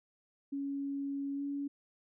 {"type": "tone with pitch glide", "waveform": "sine", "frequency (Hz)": [278.8, 282.5], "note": ["C#4", "C#4"], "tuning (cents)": [10, 33], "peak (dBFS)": -34, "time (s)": [0.52, 1.68], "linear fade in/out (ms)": 10, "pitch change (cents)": 23, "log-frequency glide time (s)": [1.35, 1.42], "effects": []}